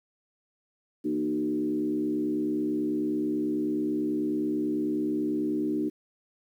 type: tone with frequency modulation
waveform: sine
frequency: 304.3 Hz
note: D#4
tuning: 38 cents flat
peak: -25 dBFS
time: 1.04-5.9 s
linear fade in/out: 20 ms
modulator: 69.2 Hz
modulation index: 0.95
effects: 10-bit